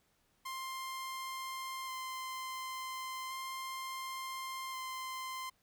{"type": "tone with vibrato", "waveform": "sawtooth", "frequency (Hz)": 1046.5, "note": "C6", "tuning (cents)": 0, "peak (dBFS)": -36, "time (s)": [0.45, 5.5], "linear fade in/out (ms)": 10, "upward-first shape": "square", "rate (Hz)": 0.35, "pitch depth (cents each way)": 10, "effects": ["pink hiss -74 dBFS RMS until 5.62 s"]}